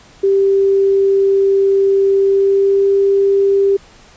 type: tone with pitch glide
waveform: sine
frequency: 392 to 395 Hz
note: G4 to G4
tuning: 0 to +13 cents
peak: -9 dBFS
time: 0.23-3.77 s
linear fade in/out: 10 ms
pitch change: +13 cents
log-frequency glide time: 2.23-2.88 s
effects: pink hiss -44 dBFS RMS until 4.16 s + resampled to 16000 Hz